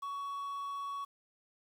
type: tone with quantisation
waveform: triangle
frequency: 1121 Hz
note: C#6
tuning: 19 cents sharp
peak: -35 dBFS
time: 0.02-1.05 s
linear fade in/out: 10 ms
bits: 10
effects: none